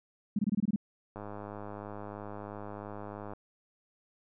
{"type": "tone bursts", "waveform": "sine", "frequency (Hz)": 206.4, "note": "G#3", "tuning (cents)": -10, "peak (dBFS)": -25, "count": 8, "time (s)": [0.36, 0.761], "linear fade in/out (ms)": 5, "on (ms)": 30, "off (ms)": 23}
{"type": "click train", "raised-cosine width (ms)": 1, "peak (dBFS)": -28, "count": 225, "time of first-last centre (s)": [1.16, 3.335], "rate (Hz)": 103}
{"effects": []}